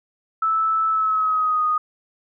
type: tone with pitch glide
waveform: sine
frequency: 1312 to 1239.8 Hz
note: E6 to D#6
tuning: -9 to -7 cents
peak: -17 dBFS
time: 0.42-1.78 s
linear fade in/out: 5 ms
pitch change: -98 cents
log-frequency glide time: 0.89-1.64 s
effects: none